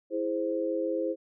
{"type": "chord", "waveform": "sine", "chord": "E augmented", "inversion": "none", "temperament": "equal", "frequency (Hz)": [329.6, 415.3, 523.3], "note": ["E4", "G#4", "B#4"], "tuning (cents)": [0, 0, 0], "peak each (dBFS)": [-31, -34, -30], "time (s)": [0.1, 1.16], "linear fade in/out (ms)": 50, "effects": []}